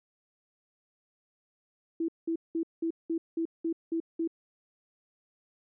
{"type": "tone bursts", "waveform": "sine", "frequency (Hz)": 329.6, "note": "E4", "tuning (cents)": 0, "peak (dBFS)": -27, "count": 9, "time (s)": [2, 4.276], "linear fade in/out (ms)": 5, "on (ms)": 84, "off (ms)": 190, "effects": []}